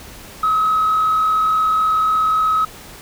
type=tone with frequency modulation; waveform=sine; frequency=1278 Hz; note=D#6; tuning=46 cents sharp; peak=-12 dBFS; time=0.43-2.65 s; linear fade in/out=5 ms; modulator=43.5 Hz; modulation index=0.4; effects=tanh soft clip ceiling -10 dBFS + pink hiss -38 dBFS RMS until 3.01 s